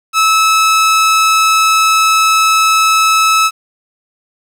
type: tone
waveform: sawtooth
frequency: 1300 Hz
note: E6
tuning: 24 cents flat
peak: -4 dBFS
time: 0.13-3.51 s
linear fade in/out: 50 ms
effects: low-pass 12000 Hz 12 dB/octave + 7-bit